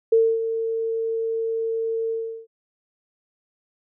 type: tone with ADSR envelope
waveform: sine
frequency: 451.9 Hz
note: A4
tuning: 46 cents sharp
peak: -12 dBFS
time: 0.12-2.47 s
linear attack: 7 ms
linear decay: 260 ms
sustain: -10 dB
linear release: 370 ms
effects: none